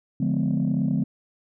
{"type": "chord", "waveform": "sine", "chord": "D diminished seventh", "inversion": "none", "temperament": "just", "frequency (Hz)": [146.83, 176.2, 211.4, 253.7], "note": ["D3", "F3", "Ab3", "Cb4"], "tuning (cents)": [0, 16, 31, 47], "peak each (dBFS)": -25, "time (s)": [0.2, 1.04], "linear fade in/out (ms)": 5, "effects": ["tanh soft clip ceiling -15 dBFS"]}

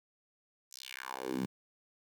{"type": "tone with high-pass filter sweep", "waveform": "10% pulse", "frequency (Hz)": 65.1, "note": "C2", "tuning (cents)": -8, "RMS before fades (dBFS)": -40, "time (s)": [0.71, 1.46], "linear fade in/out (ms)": 10, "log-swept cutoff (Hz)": [6700, 160], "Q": 2.9, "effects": ["10-bit"]}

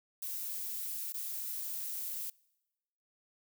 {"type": "noise with dropouts", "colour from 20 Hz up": "violet", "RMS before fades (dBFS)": -39, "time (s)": [0.22, 2.3], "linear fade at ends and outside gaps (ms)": 5, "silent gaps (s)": [1.124, 1.14], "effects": ["noise-tail reverb RT60 1.0 s tail -25 dB re dry"]}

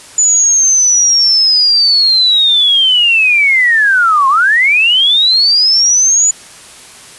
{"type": "linear two-way sweep", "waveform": "sine", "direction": "down then up", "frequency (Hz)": [6990, 1045, 6990], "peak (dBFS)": -6, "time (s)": [0.18, 6.31], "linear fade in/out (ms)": 5, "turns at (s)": 4.28, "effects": ["white hiss -35 dBFS RMS until 7.18 s", "resampled to 24000 Hz"]}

